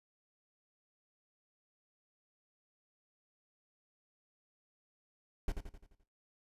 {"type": "noise with echo", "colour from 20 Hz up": "brown", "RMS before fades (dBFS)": -33, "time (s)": [5.48, 5.52], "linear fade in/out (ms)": 2, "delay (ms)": 86, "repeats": 6, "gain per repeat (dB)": -6, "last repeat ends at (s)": 6.036, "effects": ["noise-tail reverb RT60 0.3 s tail -17 dB re dry", "resampled to 32000 Hz"]}